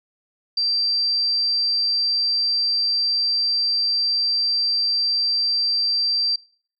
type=tone; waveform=sine; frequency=4699 Hz; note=D8; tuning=in tune; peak=-18 dBFS; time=0.57-6.36 s; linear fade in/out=5 ms; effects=noise-tail reverb RT60 0.5 s tail -24 dB re dry